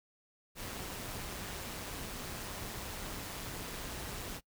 pink noise with amplitude modulation, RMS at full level -40 dBFS, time 0.55-4.41 s, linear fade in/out 50 ms, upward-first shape sine, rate 194 Hz, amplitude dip 50%, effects noise-tail reverb RT60 0.1 s tail -23 dB re dry

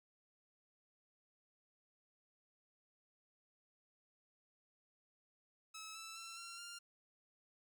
10% pulse tone with pitch steps, 1296 / 1320.2 / 1344.8 / 1369.9 / 1395.5 Hz, E6 / E6 / E6 / F6 / F6, -30 / +2 / +34 / -34 / -2 cents, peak -40 dBFS, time 5.74-6.79 s, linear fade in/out 10 ms, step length 210 ms, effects none

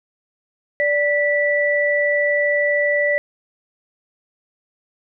sine tone pair together, 584 / 1964.3 Hz, D5 / B6, -10 / -10 cents, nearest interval octave + major sixth, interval 2100 cents, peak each -18 dBFS, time 0.8-3.18 s, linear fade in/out 0 ms, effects none

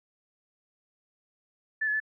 sine tone with pitch steps, 1753 / 1709 / 1739 Hz, A6 / G#6 / A6, -7 / +49 / -21 cents, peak -25 dBFS, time 1.81-2.002 s, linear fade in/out 10 ms, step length 64 ms, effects none

